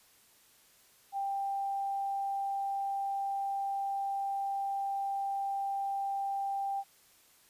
sine tone, 790 Hz, G5, 13 cents sharp, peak -31 dBFS, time 1.12-6.84 s, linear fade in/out 50 ms, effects white hiss -63 dBFS RMS until 7.49 s + resampled to 32000 Hz

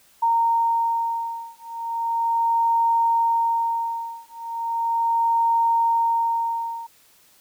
sine beating tone pair, 923 / 923.37 Hz, A#5 / A#5, -17 / -17 cents, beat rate 0.37 Hz, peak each -22 dBFS, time 0.22-6.87 s, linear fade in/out 10 ms, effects white hiss -56 dBFS RMS until 7.4 s

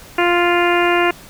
harmonic tone, 349.2 Hz, F4, in tune, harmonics 1 / 2 / 3 / 4 / 5 / 6 / 7 / 8, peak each -16 / -19 / -21 / -22 / -23 / -24 / -24 / -25 dBFS, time 0.18-1.11 s, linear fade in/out 5 ms, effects pink hiss -40 dBFS RMS until 1.29 s

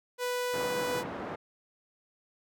sawtooth tone, 493.9 Hz, B4, in tune, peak -26 dBFS, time 0.18-1.04 s, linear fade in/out 50 ms
pink band-pass noise, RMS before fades -38 dBFS, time 0.53-1.36 s, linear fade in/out 10 ms, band 190 to 1300 Hz, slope 12 dB/octave
effects none

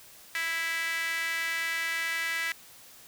sawtooth tone with high-pass filter, 329.6 Hz, E4, in tune, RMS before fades -31 dBFS, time 0.35-2.52 s, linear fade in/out 0 ms, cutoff 1900 Hz, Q 4.6, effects white hiss -52 dBFS RMS until 3.07 s

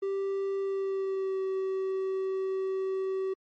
triangle tone with pitch glide, 391.5 to 381.7 Hz, G4 to G4, -2 to -46 cents, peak -26 dBFS, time 0.02-3.34 s, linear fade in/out 10 ms, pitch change -44 cents, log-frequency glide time 0.6-1.42 s, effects MP3 32 kbps

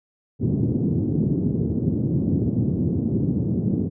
pink band-pass noise, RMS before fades -22 dBFS, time 0.39-3.9 s, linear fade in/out 50 ms, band 100 to 320 Hz, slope 24 dB/octave, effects none

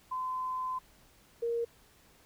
sine tone pair in turn, 1025 / 467.5 Hz, C6 / A#4, -36 / +5 cents, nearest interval octave + major second, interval 1359 cents, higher first, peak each -32 / -29 dBFS, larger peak second, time 0.11-0.79 / 1.42-1.65 s, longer first, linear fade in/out 10 ms, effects pink hiss -62 dBFS RMS until 2.25 s

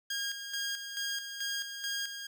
15% pulse tone with tremolo, 1622 Hz, G#6, 41 cents flat, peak -26 dBFS, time 0.1-2.27 s, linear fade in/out 5 ms, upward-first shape square, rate 2.3 Hz, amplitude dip 55%, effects none

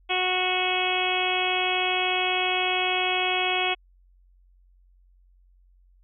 harmonic tone, 367.3 Hz, F#4, 13 cents flat, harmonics 1 / 2 / 3 / 4 / 5 / 6 / 7 / 8 / 9, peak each -31 / -28 / -34 / -36 / -40 / -30 / -28 / -33 / -30 dBFS, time 0.09-3.75 s, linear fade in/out 20 ms, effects added 45 Hz sine -55 dBFS peak until 6.03 s

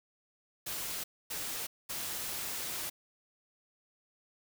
white noise bursts at uneven times, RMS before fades -38 dBFS, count 3, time 0.66-1.04 / 1.3-1.67 / 1.89-2.9 s, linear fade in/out 10 ms, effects none

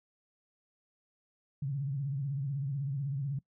sine tone with vibrato, 138.59 Hz, C#3, in tune, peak -31 dBFS, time 1.62-3.39 s, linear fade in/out 5 ms, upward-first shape triangle, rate 16 Hz, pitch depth 130 cents each way, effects noise-tail reverb RT60 0.1 s tail -22 dB re dry

